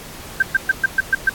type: tone bursts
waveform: sine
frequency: 1568 Hz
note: G6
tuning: in tune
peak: -10 dBFS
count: 7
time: 0.4-1.295 s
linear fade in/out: 5 ms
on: 25 ms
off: 120 ms
effects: pink hiss -36 dBFS RMS until 1.34 s + AAC 64 kbps